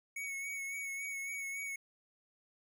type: tone with vibrato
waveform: square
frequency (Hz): 2220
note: C#7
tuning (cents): +2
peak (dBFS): -39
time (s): 0.16-1.76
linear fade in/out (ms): 5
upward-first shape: sine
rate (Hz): 3.6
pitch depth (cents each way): 28
effects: none